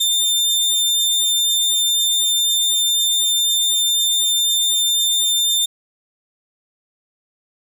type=tone; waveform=sawtooth; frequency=3598 Hz; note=A7; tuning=38 cents sharp; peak=-12 dBFS; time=0-5.66 s; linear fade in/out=10 ms; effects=none